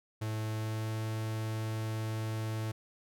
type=tone with pitch glide; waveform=45% pulse; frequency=109.1 to 110.24 Hz; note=A2 to A2; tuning=-14 to +4 cents; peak=-33 dBFS; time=0.21-2.72 s; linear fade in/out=10 ms; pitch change=+18 cents; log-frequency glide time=0.52-0.97 s; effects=none